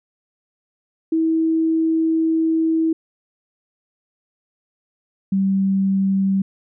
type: tone pair in turn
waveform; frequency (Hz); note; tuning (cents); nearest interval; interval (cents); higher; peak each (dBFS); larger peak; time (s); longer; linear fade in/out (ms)
sine; 323.2 / 193.68; E4 / G3; -34 / -21; major sixth; 887; first; -15; neither; 1.12-2.93 / 5.32-6.42; first; 5
effects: none